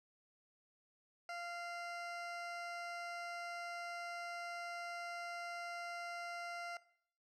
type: tone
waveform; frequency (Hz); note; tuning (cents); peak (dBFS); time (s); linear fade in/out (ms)
20% pulse; 693; F5; -14; -38; 1.29-6.77; 2
effects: noise-tail reverb RT60 0.6 s tail -18 dB re dry + low-pass 6000 Hz 12 dB/octave